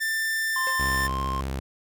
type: tone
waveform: 45% pulse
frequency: 1782 Hz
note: A6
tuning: 22 cents sharp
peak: -24 dBFS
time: 0-1.08 s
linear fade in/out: 20 ms
type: tone with pitch glide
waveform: triangle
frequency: 1045 to 1059 Hz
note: C6 to C6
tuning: -2 to +21 cents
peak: -26 dBFS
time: 0.56-1.41 s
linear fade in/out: 2 ms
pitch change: +23 cents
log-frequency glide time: 0.98-1.22 s
type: tone with exponential decay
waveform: sawtooth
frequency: 530 Hz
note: C5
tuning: 22 cents sharp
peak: -27 dBFS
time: 0.67-0.84 s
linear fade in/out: 0 ms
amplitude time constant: 35 ms
type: tone with vibrato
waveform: sawtooth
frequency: 67 Hz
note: C2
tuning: 42 cents sharp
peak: -24 dBFS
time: 0.79-1.6 s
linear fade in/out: 10 ms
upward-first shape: triangle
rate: 15 Hz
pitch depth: 87 cents each way
effects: none